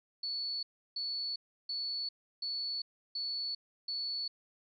sine tone bursts, 4435 Hz, C#8, in tune, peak -34 dBFS, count 6, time 0.23-4.28 s, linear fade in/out 5 ms, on 400 ms, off 330 ms, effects none

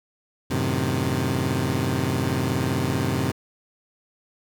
20% pulse chord, F# diminished seventh, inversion none, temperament equal, 92.5 / 110 / 130.81 / 155.56 Hz, F#2 / A2 / C3 / Eb3, 0 / 0 / 0 / 0 cents, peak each -23 / -25 / -20 / -25 dBFS, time 0.5-3.32 s, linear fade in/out 10 ms, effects none

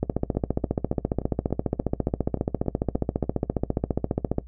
two click trains, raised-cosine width 2 ms, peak -20 / -9 dBFS, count 11 / 65, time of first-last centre 0.35-3.24 / 0.03-4.384 s, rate 3.46 / 14.7 Hz, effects noise-tail reverb RT60 0.1 s tail -17 dB re dry + added 60 Hz sine -41 dBFS peak until 4.47 s

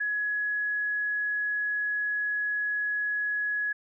sine tone, 1682 Hz, G#6, 22 cents sharp, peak -26 dBFS, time 0-3.73 s, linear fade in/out 10 ms, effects none

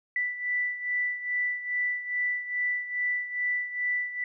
sine beating tone pair, 1975.5 / 1977.9 Hz, B6 / B6, 0 / +2 cents, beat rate 2.4 Hz, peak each -28 / -33 dBFS, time 0.16-4.24 s, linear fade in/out 2 ms, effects none

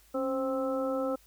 harmonic tone with a mistuned harmonic, 262.6 Hz, C4, 6 cents sharp, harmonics 1 / 2 / 3 / 4 / 5, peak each -33 / -30 / -42 / -47 / -38 dBFS, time 0.14-1.16 s, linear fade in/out 10 ms, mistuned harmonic 1, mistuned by +62 cents, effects added 51 Hz sine -62 dBFS peak until 1.26 s + white hiss -62 dBFS RMS until 1.26 s

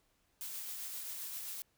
blue noise with tremolo, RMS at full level -42 dBFS, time 0.41-1.62 s, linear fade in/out 0 ms, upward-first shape sine, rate 7.6 Hz, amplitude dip 25%, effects pink hiss -75 dBFS RMS until 1.77 s

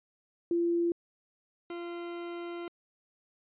sine / 40% pulse tone pair in turn, 342 / 344.8 Hz, F4 / F4, -36 / -22 cents, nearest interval unison, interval 14 cents, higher second, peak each -25 / -36 dBFS, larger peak first, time 0.51-0.92 / 1.7-2.68 s, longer second, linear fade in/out 2 ms, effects resampled to 8000 Hz

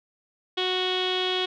sawtooth tone with low-pass filter, 368.6 Hz, F#4, 7 cents flat, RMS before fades -26 dBFS, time 0.57-1.46 s, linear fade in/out 10 ms, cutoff 3400 Hz, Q 9.5, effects none

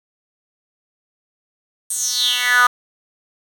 10% pulse tone with high-pass filter sweep, 246.9 Hz, B3, in tune, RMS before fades -17 dBFS, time 1.9-2.67 s, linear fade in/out 5 ms, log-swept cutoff 8900 to 1200 Hz, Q 5.7, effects none

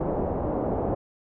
white low-pass noise, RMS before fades -27 dBFS, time 0-0.95 s, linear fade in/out 10 ms, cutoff 690 Hz, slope 24 dB/octave, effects none

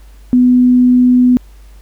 sine tone, 249.1 Hz, B3, 15 cents sharp, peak -5 dBFS, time 0.33-1.37 s, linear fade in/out 0 ms, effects added 50 Hz sine -35 dBFS peak until 1.81 s + pink hiss -50 dBFS RMS until 1.81 s

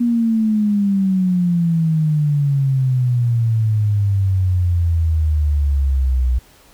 sine exponential sweep, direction down, 240.8 to 61 Hz, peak -13 dBFS, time 0-6.39 s, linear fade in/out 10 ms, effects pink hiss -49 dBFS RMS until 6.73 s

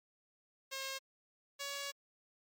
5% pulse tone pair in turn, 537 / 562 Hz, C5 / C#5, +45 / +24 cents, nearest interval minor second, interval 79 cents, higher second, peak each -28 dBFS, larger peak neither, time 0.71-0.99 / 1.59-1.92 s, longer second, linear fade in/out 20 ms, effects MP3 64 kbps

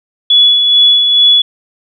sine tone with tremolo, 3406 Hz, G#7, 43 cents sharp, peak -3 dBFS, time 0.3-1.42 s, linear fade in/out 5 ms, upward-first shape sine, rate 2.3 Hz, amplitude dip 40%, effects none

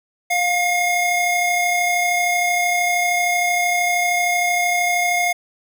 square tone pair together, 705 / 2148 Hz, F5 / C7, +16 / +45 cents, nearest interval octave + perfect fifth, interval 1929 cents, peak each -20 dBFS, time 0.3-5.33 s, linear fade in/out 10 ms, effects none

